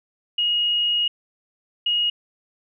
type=tone pair in turn; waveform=sine; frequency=2879 / 2879 Hz; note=F#7 / F#7; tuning=-48 / -48 cents; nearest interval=unison; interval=0 cents; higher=neither; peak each=-18 dBFS; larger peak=neither; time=0.38-1.08 / 1.86-2.1 s; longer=first; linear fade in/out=5 ms; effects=none